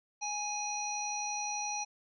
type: harmonic tone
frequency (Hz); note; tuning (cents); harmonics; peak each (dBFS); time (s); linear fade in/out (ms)
830.6; G#5; 0; 1 / 3 / 5 / 7; -37 / -42 / -45 / -37; 0.21-1.85; 20
effects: none